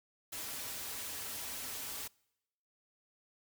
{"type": "noise with comb filter", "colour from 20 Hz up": "white", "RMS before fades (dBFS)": -42, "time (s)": [0.32, 2.08], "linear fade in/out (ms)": 10, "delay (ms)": 5.6, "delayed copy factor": -0.55, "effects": ["noise-tail reverb RT60 0.9 s tail -26 dB re dry"]}